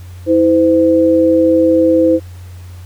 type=tone pair together; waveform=sine; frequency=324 / 512 Hz; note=E4 / C5; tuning=-30 / -38 cents; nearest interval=minor sixth; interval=792 cents; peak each=-10 dBFS; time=0.26-2.2 s; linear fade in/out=50 ms; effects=added 90 Hz sine -29 dBFS peak until 2.85 s + pink hiss -45 dBFS RMS until 2.85 s